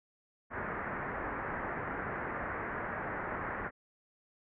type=low-pass noise; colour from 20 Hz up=white; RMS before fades=-38 dBFS; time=0.5-3.71 s; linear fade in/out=50 ms; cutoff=1900 Hz; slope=48 dB/octave; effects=none